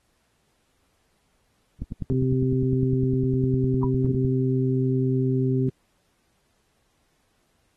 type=click train; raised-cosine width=5 ms; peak=-16 dBFS; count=25; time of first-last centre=1.82-4.249 s; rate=9.88 Hz
type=harmonic tone; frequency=130 Hz; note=C3; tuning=11 cents flat; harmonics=1 / 2 / 3; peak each=-22 / -25 / -27 dBFS; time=2.1-5.69 s; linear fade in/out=0 ms
type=tone with exponential decay; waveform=sine; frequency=975 Hz; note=B5; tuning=23 cents flat; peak=-24 dBFS; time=3.83-3.91 s; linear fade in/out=2 ms; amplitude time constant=17 ms
effects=pink hiss -69 dBFS RMS until 7.76 s + AAC 32 kbps